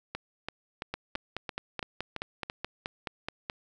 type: two click trains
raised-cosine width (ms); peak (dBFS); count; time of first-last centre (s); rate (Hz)
0.3; -17 / -18; 13 / 8; 0.94-3.499 / 0.15-2.499; 4.69 / 2.98
effects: none